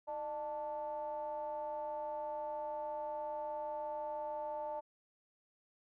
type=ring-modulated tone; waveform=triangle; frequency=140.1 Hz; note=C#3; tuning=19 cents sharp; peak=-33 dBFS; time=0.07-4.81 s; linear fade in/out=20 ms; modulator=743 Hz; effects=none